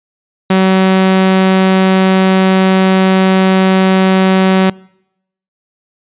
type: tone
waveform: sawtooth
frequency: 189.1 Hz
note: F#3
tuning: 38 cents sharp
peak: -3 dBFS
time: 0.5-4.7 s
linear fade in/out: 5 ms
effects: noise-tail reverb RT60 0.8 s tail -25 dB re dry + resampled to 8000 Hz